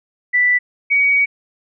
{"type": "tone pair in turn", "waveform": "sine", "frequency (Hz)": [1975.5, 2256], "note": ["B6", "C#7"], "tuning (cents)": [0, 30], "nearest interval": "major second", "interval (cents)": 230, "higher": "second", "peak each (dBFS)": -11, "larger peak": "neither", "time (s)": [[0.33, 0.59], [0.9, 1.26]], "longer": "second", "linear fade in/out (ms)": 20, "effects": []}